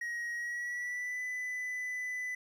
triangle tone with pitch glide, 1892 to 1997.6 Hz, A#6 to B6, +25 to +19 cents, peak -33 dBFS, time 0.01-2.35 s, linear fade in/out 5 ms, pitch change +94 cents, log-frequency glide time 0.34-1.21 s, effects 12-bit

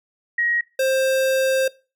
sine / square tone pair in turn, 1892 / 528.3 Hz, A#6 / C5, +25 / +17 cents, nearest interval octave + minor seventh, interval 2208 cents, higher first, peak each -18 dBFS, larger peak neither, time 0.38-0.61 / 0.79-1.68 s, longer second, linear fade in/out 5 ms, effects noise-tail reverb RT60 0.3 s tail -20 dB re dry

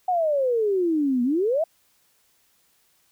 sine exponential two-way sweep, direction down then up, 751 to 237 to 681 Hz, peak -19 dBFS, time 0.08-1.64 s, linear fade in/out 5 ms, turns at 1.23 s, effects white hiss -64 dBFS RMS until 3.11 s

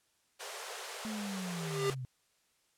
pink high-pass noise, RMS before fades -43 dBFS, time 0.39-1.95 s, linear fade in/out 20 ms, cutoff 400 Hz, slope 96 dB/octave
sine linear sweep, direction down, 222.4 to 123.7 Hz, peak -37 dBFS, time 1.05-2.05 s, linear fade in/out 0 ms
square tone with exponential growth, 398.2 Hz, G4, 27 cents sharp, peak -28 dBFS, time 1.34-1.9 s, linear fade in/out 0 ms, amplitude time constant 120 ms
effects white hiss -73 dBFS RMS until 2.77 s + low-pass 10000 Hz 12 dB/octave

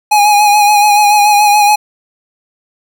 square tone with vibrato, 830.6 Hz, G#5, in tune, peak -6 dBFS, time 0.11-1.76 s, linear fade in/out 10 ms, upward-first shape sine, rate 7 Hz, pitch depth 33 cents each way, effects none

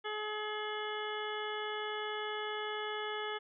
harmonic tone, 424.7 Hz, G#4, 39 cents sharp, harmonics 1 / 2 / 3 / 4 / 5 / 7 / 8, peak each -40 / -43 / -43 / -44 / -46 / -46 / -47 dBFS, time 0.04-3.39 s, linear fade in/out 20 ms, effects none

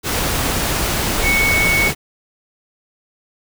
sine tone in noise, 2218 Hz, C#7, in tune, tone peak -14 dBFS, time 1.22-1.92 s, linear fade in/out 50 ms, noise pink, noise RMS -19 dBFS, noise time 0.03-1.95 s, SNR +2 dB, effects none

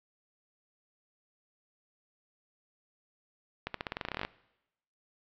accelerating click train, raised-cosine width 0.3 ms, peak -17 dBFS, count 16, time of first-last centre 3.67-4.25 s, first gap 73 ms, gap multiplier 0.9, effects noise-tail reverb RT60 0.9 s tail -21 dB re dry + low-pass 4000 Hz 12 dB/octave

